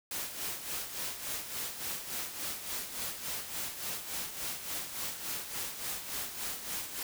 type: noise with tremolo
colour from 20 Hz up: white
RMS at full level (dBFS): -36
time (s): 0.11-7.03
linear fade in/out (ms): 2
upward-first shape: sine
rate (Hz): 3.5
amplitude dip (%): 60
effects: none